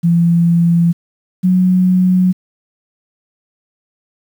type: tone pair in turn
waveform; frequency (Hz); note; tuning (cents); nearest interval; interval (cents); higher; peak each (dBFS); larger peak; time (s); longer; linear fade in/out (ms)
sine; 170 / 183.5; F3 / F#3; -46 / -14; minor second; 132; second; -8; neither; 0.03-0.93 / 1.43-2.33; neither; 20
effects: 7-bit